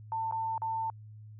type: tone with dropouts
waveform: sine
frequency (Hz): 895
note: A5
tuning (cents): +29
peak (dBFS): -30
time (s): 0.12-0.9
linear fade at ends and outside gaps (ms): 1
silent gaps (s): 0.312-0.323 / 0.579-0.619
effects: added 107 Hz sine -46 dBFS peak until 1.39 s